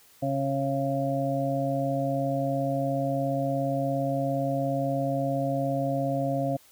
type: harmonic tone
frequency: 137.1 Hz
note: C#3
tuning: 19 cents flat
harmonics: 1 / 2 / 4 / 5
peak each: -30 / -30 / -30 / -30 dBFS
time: 0.22-6.57 s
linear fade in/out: 10 ms
effects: white hiss -57 dBFS RMS until 6.71 s